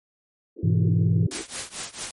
white band-pass noise, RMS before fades -37 dBFS, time 0.56-1.43 s, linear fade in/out 20 ms, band 280 to 400 Hz, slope 48 dB/octave
sine chord, E major, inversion first, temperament just, 103.01 / 123.61 / 164.81 Hz, G#2 / B2 / E3, -14 / +2 / 0 cents, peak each -21 / -24 / -21 dBFS, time 0.63-1.27 s, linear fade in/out 10 ms
white noise with tremolo, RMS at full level -29 dBFS, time 1.31-2.11 s, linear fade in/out 2 ms, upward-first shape triangle, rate 4.5 Hz, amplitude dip 95%
effects MP3 48 kbps

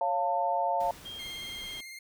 sine chord, Db augmented, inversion none, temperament equal with one note detuned, 554.4 / 698.5 / 893.3 Hz, Db5 / F5 / A5, 0 / 0 / +26 cents, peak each -33 / -29 / -29 dBFS, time 0.01-0.91 s, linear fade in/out 2 ms
pink noise, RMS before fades -49 dBFS, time 0.8-1.81 s, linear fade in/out 5 ms
sine tone, 3214 Hz, G7, 43 cents sharp, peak -39 dBFS, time 1.05-1.81 s, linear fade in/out 10 ms
sawtooth tone with vibrato, 2113 Hz, C7, 16 cents sharp, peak -39 dBFS, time 1.19-1.99 s, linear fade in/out 5 ms, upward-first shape sine, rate 18 Hz, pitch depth 27 cents each way
effects none

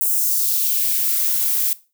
violet noise with high-pass filter sweep, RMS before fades -19 dBFS, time 0.01-1.73 s, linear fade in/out 0 ms, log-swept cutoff 9200 to 480 Hz, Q 1.3, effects noise-tail reverb RT60 0.3 s tail -18 dB re dry

